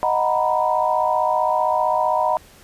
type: chord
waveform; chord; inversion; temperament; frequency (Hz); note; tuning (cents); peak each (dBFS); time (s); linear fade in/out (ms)
sine; B major seventh; first; equal with one note detuned; 622.3 / 737.9 / 932.3 / 987.8; D#5 / F#5 / A#5 / B5; 0 / -5 / 0 / 0; -22; 0.03-2.37; 0
effects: pink hiss -48 dBFS RMS until 2.63 s + resampled to 32000 Hz